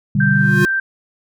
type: chord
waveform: sine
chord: G major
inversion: first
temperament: equal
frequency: 123.47 / 146.83 / 196 Hz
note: B2 / D3 / G3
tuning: 0 / 0 / 0 cents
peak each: -19 / -16 / -16 dBFS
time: 0.15-0.65 s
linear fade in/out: 5 ms
type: tone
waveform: sine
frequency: 1568 Hz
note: G6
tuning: in tune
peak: -15 dBFS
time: 0.2-0.8 s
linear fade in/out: 5 ms
type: tone with exponential growth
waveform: square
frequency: 355.8 Hz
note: F4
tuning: 32 cents sharp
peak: -14 dBFS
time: 0.3-0.65 s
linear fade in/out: 0 ms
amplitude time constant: 74 ms
effects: none